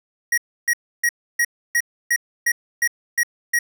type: tone bursts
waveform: square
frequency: 1896 Hz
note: A#6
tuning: 29 cents sharp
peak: -16 dBFS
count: 10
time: 0.32-3.59 s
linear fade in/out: 5 ms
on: 57 ms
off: 300 ms
effects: none